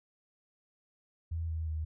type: tone with pitch steps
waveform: sine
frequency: 82.41 / 80.39 / 78.42 Hz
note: E2 / E2 / D#2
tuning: 0 / -43 / +14 cents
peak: -32 dBFS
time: 1.31-1.85 s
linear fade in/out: 10 ms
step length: 180 ms
effects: none